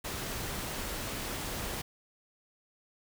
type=noise; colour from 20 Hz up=pink; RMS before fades=-37 dBFS; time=0.04-1.82 s; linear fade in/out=10 ms; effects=none